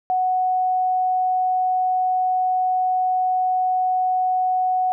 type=tone; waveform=sine; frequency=740 Hz; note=F#5; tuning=in tune; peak=-17 dBFS; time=0.1-4.92 s; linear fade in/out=0 ms; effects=none